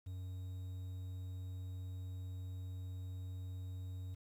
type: tone with quantisation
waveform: triangle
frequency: 92.3 Hz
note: F#2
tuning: 4 cents flat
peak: -40 dBFS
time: 0.06-4.15 s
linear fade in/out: 10 ms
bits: 11
effects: none